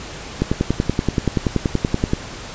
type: click train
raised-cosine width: 3 ms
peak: -3 dBFS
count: 19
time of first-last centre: 0.42-2.134 s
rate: 10.5 Hz
effects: pink hiss -33 dBFS RMS until 2.54 s + resampled to 16000 Hz